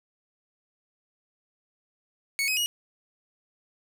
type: tone with pitch steps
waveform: sawtooth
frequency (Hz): 2217 / 2532 / 2892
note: C#7 / D#7 / F#7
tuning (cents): 0 / +30 / -40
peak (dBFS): -21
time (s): 2.39-2.66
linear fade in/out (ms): 0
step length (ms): 90
effects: none